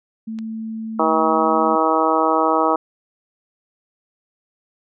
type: tone with pitch glide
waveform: sine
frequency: 222 to 223.8 Hz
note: A3 to A3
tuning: +16 to +30 cents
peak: -25 dBFS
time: 0.27-1.76 s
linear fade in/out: 10 ms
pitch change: +14 cents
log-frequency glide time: 1.53-1.6 s
type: click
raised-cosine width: 0.2 ms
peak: -23 dBFS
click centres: 0.388 s
type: harmonic tone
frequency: 159.6 Hz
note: D#3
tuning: 44 cents sharp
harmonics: 2 / 3 / 4 / 5 / 6 / 7 / 8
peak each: -22 / -22 / -22 / -22 / -22 / -22 / -22 dBFS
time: 0.99-2.76 s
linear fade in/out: 5 ms
effects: none